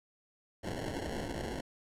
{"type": "noise with sample-and-hold", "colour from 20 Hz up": "white", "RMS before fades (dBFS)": -38, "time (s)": [0.63, 1.61], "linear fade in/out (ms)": 10, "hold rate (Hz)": 1225, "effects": ["low-pass 10000 Hz 12 dB/octave"]}